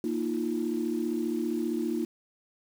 sine chord, Bb suspended fourth, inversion none, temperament equal with one note detuned, 233.1 / 311.1 / 346.2 Hz, Bb3 / Eb4 / F4, 0 / 0 / -15 cents, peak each -31 dBFS, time 0.04-2.05 s, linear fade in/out 2 ms, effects tanh soft clip ceiling -18 dBFS + 8-bit

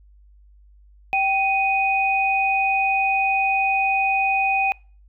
sine tone pair together, 777.1 / 2490 Hz, G5 / D#7, -15 / +1 cents, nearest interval octave + minor sixth, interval 2016 cents, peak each -20 / -20 dBFS, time 1.13-4.72 s, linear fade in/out 0 ms, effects noise-tail reverb RT60 0.4 s tail -26 dB re dry + added 50 Hz sine -48 dBFS peak until 5.08 s

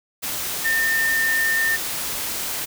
sine tone in noise, 1809 Hz, A6, 48 cents sharp, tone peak -18 dBFS, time 0.64-1.77 s, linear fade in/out 20 ms, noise white, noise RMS -27 dBFS, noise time 0.22-2.66 s, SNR +6 dB, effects none

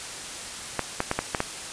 clicks, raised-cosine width 0.5 ms, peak -8 dBFS, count 6, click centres 0.793 / 1.004 / 1.114 / 1.19 / 1.348 / 1.404 s, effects white hiss -36 dBFS RMS until 1.72 s + resampled to 22050 Hz

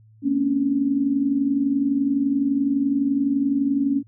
sine tone cluster, 229.1 / 260.9 / 280.9 Hz, A#3 / C4 / C#4, -30 / -5 / +23 cents, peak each -27 / -27 / -19 dBFS, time 0.22-4.03 s, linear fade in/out 50 ms, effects added 109 Hz sine -49 dBFS peak until 4.07 s

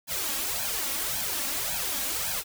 white noise with flanger, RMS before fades -30 dBFS, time 0.07-2.44 s, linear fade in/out 50 ms, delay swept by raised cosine 1.2 to 3.7 ms, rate 1.8 Hz, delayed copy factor +0.95, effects none

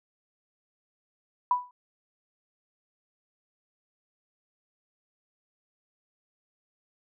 sine tone with exponential decay, 987.8 Hz, B5, in tune, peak -17 dBFS, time 1.51-1.71 s, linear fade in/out 2 ms, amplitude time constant 43 ms, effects none

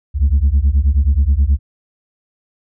sine beating tone pair, 65.41 / 74.81 Hz, C2 / D2, 0 / +33 cents, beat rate 9.4 Hz, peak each -11 dBFS, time 0.14-1.59 s, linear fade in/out 50 ms, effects tanh soft clip ceiling -7 dBFS

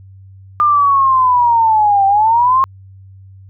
sine linear two-way sweep, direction down then up, 1209 to 777 to 1081 Hz, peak -8 dBFS, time 0.6-2.64 s, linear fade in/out 0 ms, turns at 2.06 s, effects added 96 Hz sine -36 dBFS peak until 3.49 s

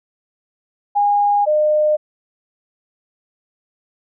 sine tone pair in turn, 818 / 607.2 Hz, G#5 / D#5, -26 / -42 cents, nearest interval perfect fourth, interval 516 cents, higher first, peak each -12 dBFS, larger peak neither, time 0.95-1.46 / 1.46-1.97 s, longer neither, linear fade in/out 20 ms, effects none

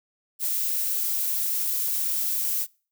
violet noise, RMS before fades -26 dBFS, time 0.39-2.67 s, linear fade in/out 50 ms, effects noise-tail reverb RT60 0.4 s tail -25 dB re dry

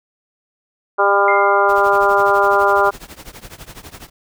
harmonic tone, 200 Hz, G3, 35 cents sharp, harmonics 2 / 3 / 4 / 5 / 6 / 7, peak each -18 / -18 / -18 / -18 / -18 / -18 dBFS, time 0.98-2.91 s, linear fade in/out 20 ms
sine tone with exponential decay, 2103 Hz, C7, 8 cents sharp, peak -17 dBFS, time 1.28-1.88 s, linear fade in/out 2 ms, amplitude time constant 130 ms
pink noise with tremolo, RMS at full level -33 dBFS, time 1.68-4.1 s, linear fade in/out 20 ms, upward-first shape triangle, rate 12 Hz, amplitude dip 95%
effects none

